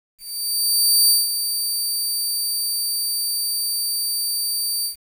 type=tone with ADSR envelope; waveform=20% pulse; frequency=4633 Hz; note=D8; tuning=24 cents flat; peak=-6 dBFS; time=0.18-4.96 s; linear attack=910 ms; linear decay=180 ms; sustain=-9 dB; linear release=110 ms; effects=8-bit